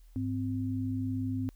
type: tone pair together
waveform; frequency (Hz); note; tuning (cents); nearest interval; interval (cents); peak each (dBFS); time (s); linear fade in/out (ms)
sine; 102.9 / 259.3; G#2 / C4; -16 / -15; octave + major third; 1601; -33 / -32; 0.16-1.49; 0
effects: added 40 Hz sine -52 dBFS peak until 1.55 s + white hiss -70 dBFS RMS until 1.55 s